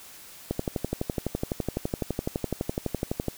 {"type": "click train", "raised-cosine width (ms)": 2, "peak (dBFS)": -13, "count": 34, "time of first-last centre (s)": [0.51, 3.283], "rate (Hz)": 11.9, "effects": ["white hiss -47 dBFS RMS until 3.37 s"]}